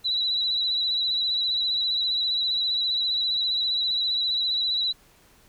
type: tone with vibrato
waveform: sine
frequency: 3938 Hz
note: B7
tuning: 6 cents flat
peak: -22 dBFS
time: 0.04-4.93 s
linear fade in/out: 20 ms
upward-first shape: triangle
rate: 15 Hz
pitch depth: 50 cents each way
effects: pink hiss -57 dBFS RMS until 5.48 s